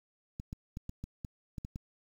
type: clicks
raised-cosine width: 5 ms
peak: -27 dBFS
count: 9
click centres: 0.399 / 0.529 / 0.771 / 0.894 / 1.04 / 1.248 / 1.582 / 1.649 / 1.759 s
effects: 9-bit